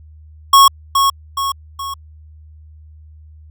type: tone with echo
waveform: square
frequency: 1100 Hz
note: C#6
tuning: 14 cents flat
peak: -5 dBFS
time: 0.53-0.68 s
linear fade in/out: 5 ms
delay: 420 ms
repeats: 3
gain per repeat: -6 dB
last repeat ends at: 1.94 s
effects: added 77 Hz sine -38 dBFS peak until 3.5 s